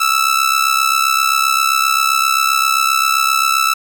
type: tone with amplitude modulation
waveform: sawtooth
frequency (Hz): 1317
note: E6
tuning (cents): -2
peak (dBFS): -5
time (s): 0-3.74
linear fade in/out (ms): 10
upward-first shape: sine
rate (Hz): 67.6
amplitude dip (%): 75
effects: none